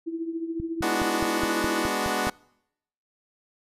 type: tone with tremolo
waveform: sine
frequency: 329.6 Hz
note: E4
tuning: in tune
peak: -25 dBFS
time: 0.06-1.88 s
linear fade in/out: 20 ms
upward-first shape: triangle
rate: 14 Hz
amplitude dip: 75%
type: click train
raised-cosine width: 5 ms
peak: -21 dBFS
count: 9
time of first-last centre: 0.6-2.27 s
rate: 4.79 Hz
type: chord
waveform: 10% pulse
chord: G# half-diminished seventh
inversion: none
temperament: equal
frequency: 207.7 / 246.9 / 293.7 / 370 Hz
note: G#3 / B3 / D4 / F#4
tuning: 0 / 0 / 0 / 0 cents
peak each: -22 dBFS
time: 0.82-2.3 s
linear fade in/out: 5 ms
effects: noise-tail reverb RT60 0.8 s tail -25 dB re dry + resampled to 32000 Hz